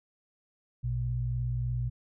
sine tone pair together, 58.05 / 121.2 Hz, A#1 / B2, -7 / -32 cents, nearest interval octave + minor second, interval 1275 cents, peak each -34 / -29 dBFS, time 0.83-1.9 s, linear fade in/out 20 ms, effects none

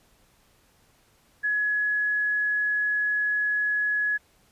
sine tone, 1688 Hz, G#6, 28 cents sharp, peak -22 dBFS, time 1.43-4.18 s, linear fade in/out 20 ms, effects pink hiss -62 dBFS RMS until 4.51 s + resampled to 32000 Hz

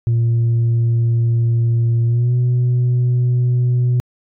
sine tone with pitch glide, 116.54 to 123.4 Hz, A#2 to B2, 0 to -1 cents, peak -10 dBFS, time 0.07-4 s, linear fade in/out 0 ms, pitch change +99 cents, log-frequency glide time 2.06-2.34 s, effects tanh soft clip ceiling -11 dBFS

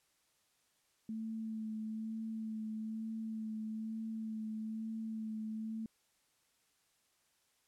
sine tone with vibrato, 220 Hz, A3, in tune, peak -38 dBFS, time 1.09-5.86 s, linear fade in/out 2 ms, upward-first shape sine, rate 1.1 Hz, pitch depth 19 cents each way, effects white hiss -75 dBFS RMS until 7.67 s + low-pass 11000 Hz 12 dB/octave

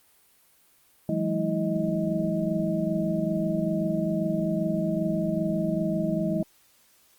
sine tone cluster, 165.2 / 187.6 / 212.8 / 323.4 / 627 Hz, E3 / F#3 / G#3 / E4 / D#5, +4 / +24 / +42 / -33 / +13 cents, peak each -30 dBFS, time 1.09-6.43 s, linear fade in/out 2 ms, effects white hiss -61 dBFS RMS until 7.18 s + Opus 32 kbps

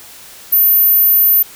sine tone, 13470 Hz, G#9, 23 cents sharp, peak -7 dBFS, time 0.52-1.43 s, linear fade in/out 10 ms, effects white hiss -37 dBFS RMS until 1.55 s

